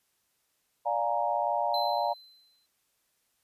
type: chord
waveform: sine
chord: Bb dominant seventh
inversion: first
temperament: equal with one note detuned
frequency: 587.3 / 704.9 / 830.6 / 932.3 Hz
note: D5 / F5 / Ab5 / Bb5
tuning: 0 / +16 / 0 / 0 cents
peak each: -32 / -30 / -32 / -31 dBFS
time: 0.85-2.14 s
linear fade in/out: 20 ms
type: tone with exponential decay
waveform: triangle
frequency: 4063 Hz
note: B7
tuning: 48 cents sharp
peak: -29 dBFS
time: 1.74-2.66 s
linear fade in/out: 2 ms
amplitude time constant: 200 ms
effects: white hiss -74 dBFS RMS until 3.43 s + resampled to 32000 Hz